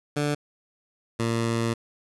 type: tone pair in turn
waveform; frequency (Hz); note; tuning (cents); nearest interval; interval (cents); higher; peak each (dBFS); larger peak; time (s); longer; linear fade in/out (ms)
15% pulse; 146.83 / 115.37; D3 / A#2; 0 / -17; major third; 417; first; -17; neither; 0.16-0.35 / 1.19-1.74; second; 10
effects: resampled to 24000 Hz + 8-bit